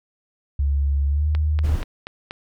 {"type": "tone with pitch glide", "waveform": "sine", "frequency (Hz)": [70.3, 76.22], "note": ["C#2", "D#2"], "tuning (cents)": [25, -35], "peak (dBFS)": -17, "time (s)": [0.59, 1.76], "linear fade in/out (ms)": 5, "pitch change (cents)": 140, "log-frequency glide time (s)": [1.08, 1.27]}
{"type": "click train", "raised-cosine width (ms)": 0.3, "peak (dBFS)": -16, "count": 5, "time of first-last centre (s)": [1.35, 2.309], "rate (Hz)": 4.17}
{"type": "noise", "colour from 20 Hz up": "brown", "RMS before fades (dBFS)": -26, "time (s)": [1.63, 1.84], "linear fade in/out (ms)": 20}
{"effects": []}